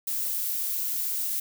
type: noise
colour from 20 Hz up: violet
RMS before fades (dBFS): -29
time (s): 0.07-1.4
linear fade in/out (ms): 5
effects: none